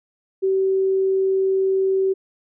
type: tone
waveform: sine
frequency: 383.3 Hz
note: G4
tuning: 39 cents flat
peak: -16 dBFS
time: 0.42-2.14 s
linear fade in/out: 20 ms
effects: none